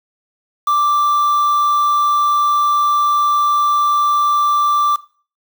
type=tone with quantisation; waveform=triangle; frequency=1174.7 Hz; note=D6; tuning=in tune; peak=-10 dBFS; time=0.67-4.96 s; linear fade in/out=5 ms; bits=5; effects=noise-tail reverb RT60 0.4 s tail -18 dB re dry